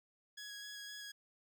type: tone with vibrato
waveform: 15% pulse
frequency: 1666 Hz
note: G#6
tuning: 5 cents sharp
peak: -40 dBFS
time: 0.37-1.12 s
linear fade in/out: 10 ms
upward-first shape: square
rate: 3.9 Hz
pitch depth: 9 cents each way
effects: none